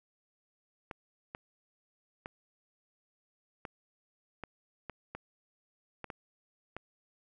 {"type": "clicks", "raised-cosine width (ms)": 0.5, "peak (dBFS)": -25, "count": 10, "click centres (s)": [0.912, 1.349, 2.259, 3.652, 4.437, 4.897, 5.15, 6.043, 6.102, 6.766], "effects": []}